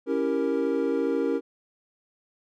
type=chord; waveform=triangle; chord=C# diminished seventh; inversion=none; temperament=equal; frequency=277.2 / 329.6 / 392 / 466.2 Hz; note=C#4 / E4 / G4 / Bb4; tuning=0 / 0 / 0 / 0 cents; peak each=-26 / -28 / -28 / -25 dBFS; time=0.06-1.41 s; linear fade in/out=50 ms; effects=none